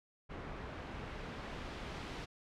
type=noise with low-pass filter sweep; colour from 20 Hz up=pink; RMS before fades=-45 dBFS; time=0.29-2.26 s; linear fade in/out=20 ms; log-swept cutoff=1800 to 4100 Hz; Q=0.71; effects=none